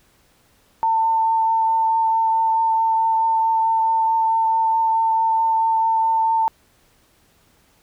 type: tone with vibrato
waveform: sine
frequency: 897 Hz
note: A5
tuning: 33 cents sharp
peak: -15 dBFS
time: 0.83-6.48 s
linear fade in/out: 0 ms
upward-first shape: triangle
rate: 4.6 Hz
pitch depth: 12 cents each way
effects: pink hiss -58 dBFS RMS until 7.82 s